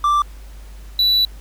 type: tone pair in turn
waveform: triangle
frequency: 1174.7 / 3951 Hz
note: D6 / B7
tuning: 0 / 0 cents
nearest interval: octave + major sixth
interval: 2100 cents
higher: second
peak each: -11 dBFS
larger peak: neither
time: 0.04-0.22 / 0.99-1.25 s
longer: second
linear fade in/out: 2 ms
effects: added 50 Hz sine -34 dBFS peak until 1.4 s + pink hiss -48 dBFS RMS until 1.4 s